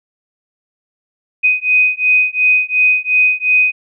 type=beating tone pair; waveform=sine; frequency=2500 / 2502.8 Hz; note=D#7 / D#7; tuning=+8 / +10 cents; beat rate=2.8 Hz; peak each=-13 dBFS; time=1.43-3.72 s; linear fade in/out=20 ms; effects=none